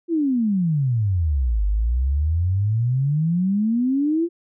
sine exponential two-way sweep, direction down then up, 349.2 to 49 to 349.2 Hz, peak -17 dBFS, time 0.08-4.29 s, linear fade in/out 50 ms, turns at 1.65 s, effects none

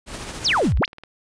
pink noise with tremolo, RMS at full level -31 dBFS, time 0.06-0.73 s, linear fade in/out 50 ms, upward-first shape triangle, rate 14 Hz, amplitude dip 45%
sine exponential two-way sweep, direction down then up, 6940 to 45.57 to 6940 Hz, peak -16 dBFS, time 0.44-0.86 s, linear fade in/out 20 ms, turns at 0.78 s
click train, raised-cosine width 0.3 ms, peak -24 dBFS, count 11, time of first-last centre 0.51-1.036 s, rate 19 Hz
effects resampled to 22050 Hz

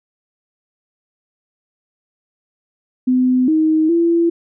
sine tone with pitch steps, 254 / 314.4 / 337.4 Hz, B3 / D#4 / E4, +49 / +18 / +40 cents, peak -11 dBFS, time 3.07-4.3 s, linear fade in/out 10 ms, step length 410 ms, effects none

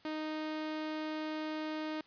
sawtooth tone, 310 Hz, D#4, 6 cents flat, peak -32 dBFS, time 0.05-2.01 s, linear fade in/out 2 ms, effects white hiss -63 dBFS RMS until 2.06 s + resampled to 11025 Hz

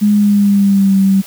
sine tone with pitch glide, 207.7 to 193.79 Hz, G#3 to G3, 0 to -20 cents, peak -7 dBFS, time 0.01-1.22 s, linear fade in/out 20 ms, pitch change -120 cents, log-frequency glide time 0.12-0.96 s, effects white hiss -35 dBFS RMS until 1.26 s

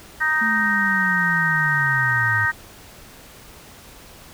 harmonic tone, 311.1 Hz, D#4, in tune, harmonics 3 / 4 / 5 / 6, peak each -29 / -27 / -21 / -20 dBFS, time 0.2-2.52 s, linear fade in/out 20 ms
sine linear sweep, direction down, 224.1 to 104 Hz, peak -25 dBFS, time 0.41-2.46 s, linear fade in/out 10 ms
effects pink hiss -44 dBFS RMS until 4.33 s

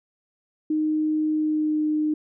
sine tone with pitch glide, 308.8 to 305.4 Hz, D#4 to D#4, -13 to -32 cents, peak -20 dBFS, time 0.7-2.14 s, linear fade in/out 5 ms, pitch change -19 cents, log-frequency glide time 1.32-1.84 s, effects none

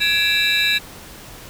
triangle tone cluster, 1681 / 2344 / 2657 / 3775 / 3971 Hz, G#6 / D7 / E7 / A#7 / B7, +20 / -4 / +13 / +21 / +9 cents, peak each -20 dBFS, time 0-0.79 s, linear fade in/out 20 ms, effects tanh soft clip ceiling -4 dBFS + pink hiss -39 dBFS RMS until 1.49 s

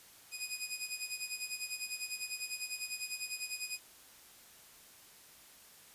15% pulse tone with tremolo, 2489 Hz, D#7, in tune, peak -29 dBFS, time 0.31-3.8 s, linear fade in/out 50 ms, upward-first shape sine, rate 10 Hz, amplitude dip 75%, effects white hiss -58 dBFS RMS until 5.94 s + resampled to 32000 Hz

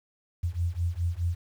sine beating tone pair, 83.9 / 88.7 Hz, E2 / F2, +31 / +27 cents, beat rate 4.8 Hz, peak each -29 dBFS, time 0.43-1.35 s, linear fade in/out 10 ms, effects 9-bit

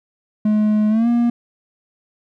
triangle tone with pitch glide, 212.6 to 237.3 Hz, G#3 to A#3, +41 to +31 cents, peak -11 dBFS, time 0.45-1.3 s, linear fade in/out 5 ms, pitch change +190 cents, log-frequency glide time 0.89-1.08 s, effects none

